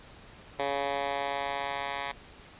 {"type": "tone with high-pass filter sweep", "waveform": "10% pulse", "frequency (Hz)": 140, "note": "C#3", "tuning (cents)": 18, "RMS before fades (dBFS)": -32, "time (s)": [0.59, 2.12], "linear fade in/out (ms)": 5, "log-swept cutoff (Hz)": [520, 1100], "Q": 1.2, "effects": ["pink hiss -51 dBFS RMS until 2.59 s", "resampled to 8000 Hz"]}